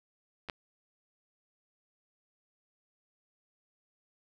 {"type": "clicks", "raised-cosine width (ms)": 0.3, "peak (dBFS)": [-29, -19], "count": 2, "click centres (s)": [0.487, 0.498], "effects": []}